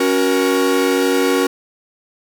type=chord; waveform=45% pulse; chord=F# major; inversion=second; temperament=equal with one note detuned; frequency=277.2 / 370 / 472.1 Hz; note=C#4 / F#4 / A#4; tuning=0 / 0 / +22 cents; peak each=-18 dBFS; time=0-1.47 s; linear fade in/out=5 ms; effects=none